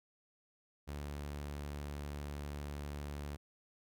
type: tone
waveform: sawtooth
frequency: 72.5 Hz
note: D2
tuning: 22 cents flat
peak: -37 dBFS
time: 0.87-3.37 s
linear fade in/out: 20 ms
effects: none

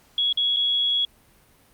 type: tone with dropouts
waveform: sine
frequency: 3344 Hz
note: G#7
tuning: 11 cents sharp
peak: -19 dBFS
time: 0.18-1.05 s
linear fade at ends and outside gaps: 2 ms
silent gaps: 0.327-0.373 / 0.563-0.568 s
effects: pink hiss -57 dBFS RMS until 1.73 s + Opus 48 kbps

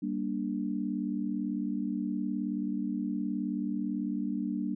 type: chord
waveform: sine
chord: G minor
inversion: none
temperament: just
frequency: 196 / 235.2 / 294 Hz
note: G3 / Bb3 / D4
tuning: 0 / +16 / +2 cents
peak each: -34 dBFS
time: 0.02-4.75 s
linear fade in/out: 10 ms
effects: none

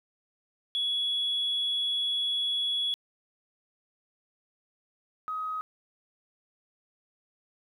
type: tone pair in turn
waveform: sine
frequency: 3370 / 1262.3 Hz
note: G#7 / D#6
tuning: +25 / +25 cents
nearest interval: octave + perfect fourth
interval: 1700 cents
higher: first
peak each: -25 / -30 dBFS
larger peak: first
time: 0.75-2.94 / 5.28-5.61 s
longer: first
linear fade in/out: 0 ms
effects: tanh soft clip ceiling -22 dBFS + 11-bit

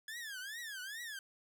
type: tone with vibrato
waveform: sawtooth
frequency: 1688 Hz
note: G#6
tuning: 28 cents sharp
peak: -39 dBFS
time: 0.08-1.19 s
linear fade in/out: 2 ms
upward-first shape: triangle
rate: 2.4 Hz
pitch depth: 260 cents each way
effects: none

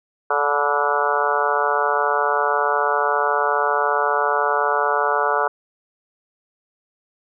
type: harmonic tone with a mistuned harmonic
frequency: 145.4 Hz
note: D3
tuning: 17 cents flat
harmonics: 3 / 4 / 5 / 6 / 7 / 8 / 9 / 10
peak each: -25 / -25 / -25 / -25 / -25 / -25 / -25 / -25 dBFS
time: 0.3-5.48 s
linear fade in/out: 5 ms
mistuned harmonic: 7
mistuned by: -44 cents
effects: none

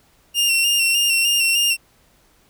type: tone with vibrato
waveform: sawtooth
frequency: 2768 Hz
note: F7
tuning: 16 cents flat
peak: -12 dBFS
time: 0.34-1.77 s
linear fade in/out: 50 ms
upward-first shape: square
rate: 3.3 Hz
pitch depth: 28 cents each way
effects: pink hiss -57 dBFS RMS until 2.49 s

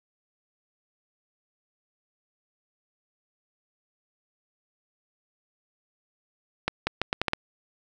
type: accelerating click train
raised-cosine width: 0.3 ms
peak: -8 dBFS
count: 7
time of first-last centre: 6.68-7.334 s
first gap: 190 ms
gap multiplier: 0.77
effects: 8-bit

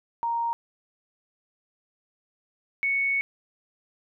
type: tone pair in turn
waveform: sine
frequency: 932.3 / 2217 Hz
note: A#5 / C#7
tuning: 0 / 0 cents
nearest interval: octave + minor third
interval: 1500 cents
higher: second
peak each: -24 / -22 dBFS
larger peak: second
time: 0.23-0.53 / 2.83-3.21 s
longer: second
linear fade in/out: 0 ms
effects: none

